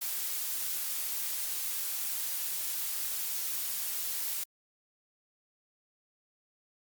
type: noise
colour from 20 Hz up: blue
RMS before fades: -34 dBFS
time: 0.01-4.44 s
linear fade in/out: 10 ms
effects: Opus 48 kbps